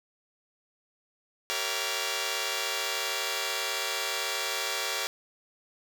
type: chord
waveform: 5% pulse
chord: G diminished seventh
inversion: none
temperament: just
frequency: 392 / 470.4 / 564.5 / 677.4 Hz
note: G4 / Bb4 / Db5 / Fb5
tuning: 0 / +16 / +31 / +47 cents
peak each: -25 / -23 / -23 / -25 dBFS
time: 1.5-5.07 s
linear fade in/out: 0 ms
effects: none